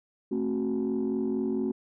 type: chord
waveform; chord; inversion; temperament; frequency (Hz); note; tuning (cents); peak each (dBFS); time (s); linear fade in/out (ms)
sine; F# diminished; first; just; 222 / 266.4 / 370; A3 / C4 / F#4; +16 / +31 / 0; -29; 0.31-1.72; 10
effects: tanh soft clip ceiling -21 dBFS